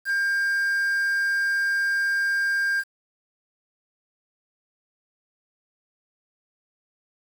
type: tone with quantisation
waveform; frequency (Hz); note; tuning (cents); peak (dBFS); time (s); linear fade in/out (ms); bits
triangle; 1598; G6; +33; -19; 0.05-2.84; 50; 7
effects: none